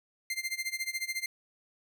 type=tone with tremolo; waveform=sawtooth; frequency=2093 Hz; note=C7; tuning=in tune; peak=-26 dBFS; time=0.3-1.26 s; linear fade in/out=2 ms; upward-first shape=sine; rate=14 Hz; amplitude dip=90%; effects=none